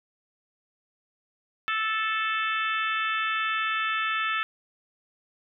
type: harmonic tone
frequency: 438.7 Hz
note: A4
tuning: 5 cents flat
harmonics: 3 / 4 / 5 / 6 / 7 / 8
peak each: -28 / -30 / -36 / -32 / -38 / -38 dBFS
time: 1.68-4.43 s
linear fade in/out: 0 ms
effects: none